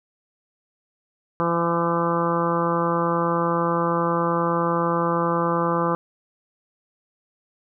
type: harmonic tone with a mistuned harmonic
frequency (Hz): 169.6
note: E3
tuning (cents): +50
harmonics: 1 / 2 / 3 / 4 / 5 / 6 / 7 / 8 / 9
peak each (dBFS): -26 / -27 / -25 / -35 / -30 / -27 / -26 / -34 / -38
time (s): 1.4-5.95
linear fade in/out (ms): 0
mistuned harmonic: 8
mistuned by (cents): -35
effects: none